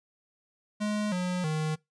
square tone with pitch steps, 210 / 180.72 / 155.52 Hz, G#3 / F#3 / D#3, +19 / -40 / 0 cents, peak -28 dBFS, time 0.8-1.76 s, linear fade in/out 20 ms, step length 320 ms, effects noise-tail reverb RT60 0.2 s tail -24 dB re dry + resampled to 22050 Hz

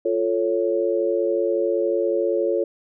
sine chord, F augmented, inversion none, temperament equal, 349.2 / 440 / 554.4 Hz, F4 / A4 / C#5, 0 / 0 / 0 cents, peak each -23 dBFS, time 0.05-2.64 s, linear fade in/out 5 ms, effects none

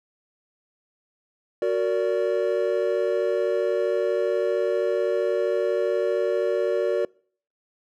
triangle chord, Gb augmented, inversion none, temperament just, 370 / 462.5 / 578.1 Hz, Gb4 / Bb4 / D5, 0 / -14 / -27 cents, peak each -23 dBFS, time 1.62-7.05 s, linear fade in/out 2 ms, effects noise-tail reverb RT60 0.5 s tail -25 dB re dry

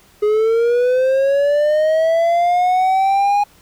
triangle linear sweep, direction up, 415.3 to 825 Hz, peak -10 dBFS, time 0.22-3.44 s, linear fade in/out 10 ms, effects pink hiss -50 dBFS RMS until 3.61 s

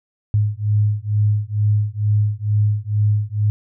sine beating tone pair, 103.83 / 106.03 Hz, G#2 / G#2, 0 / +36 cents, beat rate 2.2 Hz, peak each -18 dBFS, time 0.34-3.5 s, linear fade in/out 0 ms, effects none

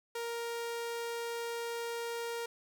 sawtooth tone, 467.5 Hz, A#4, 5 cents sharp, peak -32 dBFS, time 0.15-2.46 s, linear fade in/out 5 ms, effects none

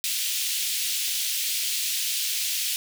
pink high-pass noise, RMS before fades -27 dBFS, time 0.04-2.76 s, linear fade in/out 0 ms, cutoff 2800 Hz, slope 24 dB/octave, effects none

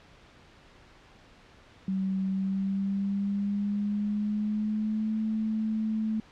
sine tone with pitch glide, 191.1 to 218.3 Hz, G3 to A3, -44 to -13 cents, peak -26 dBFS, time 1.88-6.2 s, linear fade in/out 2 ms, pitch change +231 cents, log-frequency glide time 2.28-5.18 s, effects pink hiss -55 dBFS RMS until 6.31 s + low-pass 4000 Hz 12 dB/octave

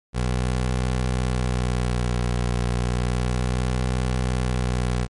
20% pulse tone with vibrato, 61.6 Hz, B1, 4 cents flat, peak -16 dBFS, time 0.13-5.08 s, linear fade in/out 50 ms, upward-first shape sine, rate 0.32 Hz, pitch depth 35 cents each way, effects MP3 48 kbps

